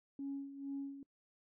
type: tone with tremolo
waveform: sine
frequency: 277.2 Hz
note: C#4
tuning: in tune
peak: -37 dBFS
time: 0.19-1.03 s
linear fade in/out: 2 ms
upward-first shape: sine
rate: 2.2 Hz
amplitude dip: 70%
effects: noise-tail reverb RT60 0.1 s tail -24 dB re dry + tanh soft clip ceiling -34 dBFS

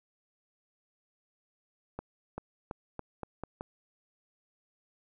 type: accelerating click train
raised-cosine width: 1 ms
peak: -23 dBFS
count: 7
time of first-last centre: 1.99-3.609 s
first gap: 390 ms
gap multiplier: 0.85
effects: none

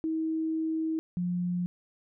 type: tone pair in turn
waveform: sine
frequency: 319.7 / 177.47 Hz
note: D#4 / F3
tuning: +47 / +28 cents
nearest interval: minor seventh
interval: 1019 cents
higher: first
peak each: -27 dBFS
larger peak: neither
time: 0.04-0.99 / 1.17-1.66 s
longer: first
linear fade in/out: 0 ms
effects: none

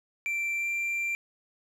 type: tone with pitch glide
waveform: triangle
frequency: 2349 to 2363 Hz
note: D7 to D7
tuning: 0 to +10 cents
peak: -26 dBFS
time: 0.26-1.15 s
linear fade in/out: 0 ms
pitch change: +10 cents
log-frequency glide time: 0.56-0.68 s
effects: none

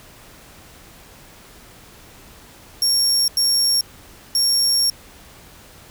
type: tone bursts at uneven times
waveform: 30% pulse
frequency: 5530 Hz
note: F8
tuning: 18 cents flat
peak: -11 dBFS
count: 3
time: 2.82-3.28 / 3.37-3.81 / 4.35-4.9 s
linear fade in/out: 2 ms
effects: pink hiss -45 dBFS RMS until 5.9 s

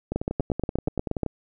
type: two click trains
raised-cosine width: 2 ms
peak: -14 / -11 dBFS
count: 13 / 10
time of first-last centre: 0.12-1.263 / 0.16-1.233 s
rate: 10.5 / 8.39 Hz
effects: none

